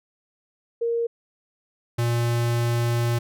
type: tone pair in turn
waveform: sine / square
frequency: 466.2 / 118.42 Hz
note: A#4 / A#2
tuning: 0 / +28 cents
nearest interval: 2 octaves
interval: 2372 cents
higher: first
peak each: -21 dBFS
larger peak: neither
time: 0.81-1.07 / 1.98-3.19 s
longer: second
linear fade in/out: 10 ms
effects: none